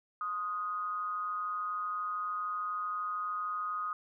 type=tone with amplitude modulation; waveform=sine; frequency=1244.5 Hz; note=D#6; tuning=in tune; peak=-30 dBFS; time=0.21-3.93 s; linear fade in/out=2 ms; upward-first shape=sine; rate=187 Hz; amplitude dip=55%; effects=none